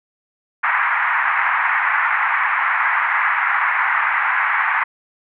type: band-pass noise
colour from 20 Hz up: white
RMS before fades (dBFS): -18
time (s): 0.63-4.84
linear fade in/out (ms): 10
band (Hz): 860 to 2100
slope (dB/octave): 48
effects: none